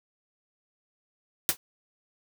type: noise with exponential decay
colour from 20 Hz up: white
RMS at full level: -19 dBFS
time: 1.49-1.57 s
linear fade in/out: 0 ms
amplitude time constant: 17 ms
effects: none